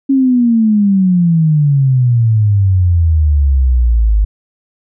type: exponential sweep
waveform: sine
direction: down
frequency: 275.6 to 50.6 Hz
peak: -7 dBFS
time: 0.09-4.25 s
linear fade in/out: 10 ms
effects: none